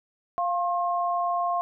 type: tone pair together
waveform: sine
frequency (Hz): 698.5 / 1071.1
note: F5 / C6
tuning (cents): 0 / +40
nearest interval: perfect fifth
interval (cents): 740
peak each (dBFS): -25 / -27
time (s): 0.38-1.61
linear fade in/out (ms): 0
effects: none